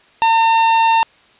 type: tone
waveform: 45% pulse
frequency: 906 Hz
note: A#5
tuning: 50 cents flat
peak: -10 dBFS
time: 0.22-1.03 s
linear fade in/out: 0 ms
effects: white hiss -50 dBFS RMS until 1.39 s + resampled to 8000 Hz